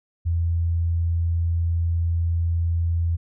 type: tone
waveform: sine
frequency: 84.2 Hz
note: E2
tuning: 37 cents sharp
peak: -19 dBFS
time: 0.25-3.17 s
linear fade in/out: 20 ms
effects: none